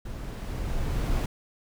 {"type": "noise with level ramp", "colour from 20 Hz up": "brown", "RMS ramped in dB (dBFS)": [-36, -25], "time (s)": [0.05, 1.26], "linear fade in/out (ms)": 5, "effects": []}